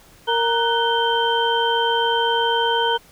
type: tone cluster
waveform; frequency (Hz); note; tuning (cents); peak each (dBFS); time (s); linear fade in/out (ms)
sine; 463.6 / 932 / 1493 / 3123; A#4 / A#5 / F#6 / G7; -10 / -1 / +15 / -7; -22 / -20 / -25 / -23; 0.27-2.98; 20
effects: pink hiss -50 dBFS RMS until 3.11 s